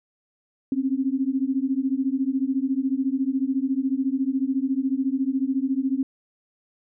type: beating tone pair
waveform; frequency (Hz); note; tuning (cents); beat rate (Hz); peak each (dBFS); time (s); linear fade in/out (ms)
sine; 260 / 274; C4 / C#4; -11 / -20; 14; -24; 0.72-6.03; 2
effects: none